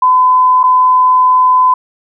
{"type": "tone with dropouts", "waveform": "sine", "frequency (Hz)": 1013, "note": "B5", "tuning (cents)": 44, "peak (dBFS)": -5, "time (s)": [0.02, 1.74], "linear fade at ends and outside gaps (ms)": 5, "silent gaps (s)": [0.632, 0.637], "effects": []}